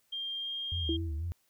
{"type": "tone with pitch glide", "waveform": "sine", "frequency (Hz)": [3197, 3217], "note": ["G7", "G7"], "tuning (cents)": [33, 44], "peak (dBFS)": -34, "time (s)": [0.12, 0.97], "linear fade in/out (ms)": 10, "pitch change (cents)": 11, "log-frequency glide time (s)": [0.39, 0.49]}
{"type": "tone with vibrato", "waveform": "sine", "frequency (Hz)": 80.5, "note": "E2", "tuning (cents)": -41, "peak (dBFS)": -32, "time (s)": [0.72, 1.32], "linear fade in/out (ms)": 0, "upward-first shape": "sine", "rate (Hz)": 4.1, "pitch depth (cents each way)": 140}
{"type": "tone with exponential decay", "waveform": "sine", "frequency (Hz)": 329.6, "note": "E4", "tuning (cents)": 0, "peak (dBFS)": -27, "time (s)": [0.89, 1.32], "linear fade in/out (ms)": 2, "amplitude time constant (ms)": 93}
{"effects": ["white hiss -72 dBFS RMS until 1.49 s"]}